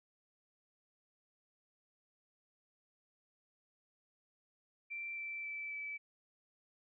sine tone with pitch steps, 2349 / 2334 / 2319 / 2305 Hz, D7 / D7 / D7 / D7, 0 / -11 / -22 / -33 cents, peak -40 dBFS, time 4.9-5.98 s, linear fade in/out 20 ms, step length 270 ms, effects none

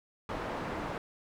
white low-pass noise, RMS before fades -37 dBFS, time 0.29-0.98 s, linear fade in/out 2 ms, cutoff 1000 Hz, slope 12 dB/octave, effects none

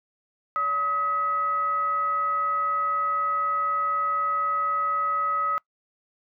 sine tone with frequency modulation, 1272 Hz, D#6, 38 cents sharp, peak -22 dBFS, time 0.56-5.58 s, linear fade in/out 0 ms, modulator 700 Hz, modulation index 0.29, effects noise-tail reverb RT60 0.1 s tail -24 dB re dry

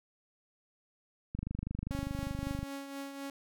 click train, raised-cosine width 5 ms, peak -24 dBFS, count 33, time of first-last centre 1.35-2.63 s, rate 25 Hz
sawtooth tone with tremolo, 277.1 Hz, C#4, 1 cent flat, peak -34 dBFS, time 1.91-3.3 s, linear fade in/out 2 ms, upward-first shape triangle, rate 3.9 Hz, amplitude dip 55%
effects none

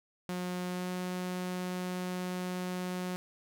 sawtooth tone with pitch glide, 180 to 181.67 Hz, F#3 to F#3, -47 to -31 cents, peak -30 dBFS, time 0.29-3.16 s, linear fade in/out 0 ms, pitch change +16 cents, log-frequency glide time 0.69-0.89 s, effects none

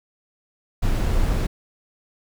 brown noise, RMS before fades -20 dBFS, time 0.82-1.47 s, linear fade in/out 10 ms, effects none

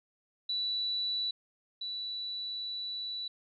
sine tone pair in turn, 3951 / 3951 Hz, B7 / B7, 0 / 0 cents, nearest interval unison, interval 0 cents, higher neither, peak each -30 / -35 dBFS, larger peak first, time 0.49-1.31 / 1.81-3.28 s, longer second, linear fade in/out 5 ms, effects none

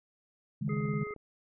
sine chord, C# suspended second, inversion none, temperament equal, 138.59 / 155.56 / 207.7 Hz, C#3 / D#3 / G#3, 0 / 0 / 0 cents, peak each -34 dBFS, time 0.61-1.04 s, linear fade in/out 10 ms
clicks, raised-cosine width 2 ms, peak -37 dBFS, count 11, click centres 0.68 / 0.732 / 0.77 / 0.806 / 0.855 / 0.887 / 0.939 / 1.019 / 1.069 / 1.108 / 1.163 s
harmonic tone, 418.7 Hz, G#4, 14 cents sharp, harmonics 1 / 3 / 5, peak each -38 / -43 / -44 dBFS, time 0.69-1.14 s, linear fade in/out 5 ms
effects none

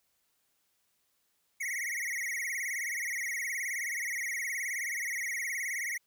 square tone with vibrato, 2047 Hz, C7, 38 cents flat, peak -33 dBFS, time 1.6-5.98 s, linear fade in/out 10 ms, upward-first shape sine, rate 19 Hz, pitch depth 160 cents each way, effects white hiss -75 dBFS RMS until 6.06 s

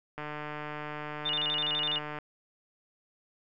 click train, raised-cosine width 0.5 ms, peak -23 dBFS, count 302, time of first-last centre 0.18-2.187 s, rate 150 Hz
sine tone with vibrato, 3213 Hz, G7, 42 cents sharp, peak -28 dBFS, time 1.25-1.99 s, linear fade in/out 10 ms, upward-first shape square, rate 12 Hz, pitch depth 190 cents each way
effects none

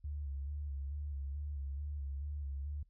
sine tone with vibrato, 71.2 Hz, C#2, 47 cents sharp, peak -38 dBFS, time 0.04-2.83 s, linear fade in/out 5 ms, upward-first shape square, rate 2.3 Hz, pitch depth 48 cents each way, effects noise-tail reverb RT60 0.1 s tail -21 dB re dry + added 41 Hz sine -64 dBFS peak until 2.89 s

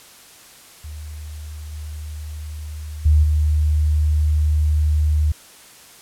sine tone with level steps, 76 Hz, D#2, 40 cents flat, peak -30 / -28 / -10 / -14 dBFS, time 0.84-5.32 s, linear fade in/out 5 ms, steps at 1.72 / 3.05 / 3.23 s, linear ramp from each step 10 ms, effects white hiss -45 dBFS RMS until 6.01 s + low-pass 12000 Hz 12 dB/octave

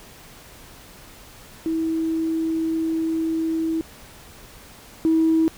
sine tone pair in turn, 323.7 / 322.4 Hz, E4 / E4, -31 / -38 cents, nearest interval unison, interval 7 cents, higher first, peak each -20 / -14 dBFS, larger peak second, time 1.66-3.81 / 5.05-5.48 s, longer first, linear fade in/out 0 ms, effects tanh soft clip ceiling -10 dBFS + pink hiss -45 dBFS RMS until 5.57 s

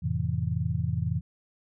sine chord, F major seventh, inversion none, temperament just, 87.31 / 109.13 / 130.96 / 163.7 Hz, F2 / A2 / C3 / E3, 0 / -14 / +2 / -12 cents, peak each -31 dBFS, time 0.02-1.21 s, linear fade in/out 20 ms, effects none

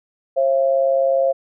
sine tone pair together, 537.8 / 677 Hz, C5 / E5, +47 / +46 cents, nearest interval major third, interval 399 cents, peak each -15 / -20 dBFS, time 0.36-1.33 s, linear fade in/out 20 ms, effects none

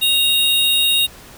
square tone pair together, 2794 / 3749 Hz, F7 / A#7, 0 / +9 cents, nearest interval perfect fourth, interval 509 cents, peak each -19 / -15 dBFS, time 0.01-1.07 s, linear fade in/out 20 ms, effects pink hiss -41 dBFS RMS until 1.37 s

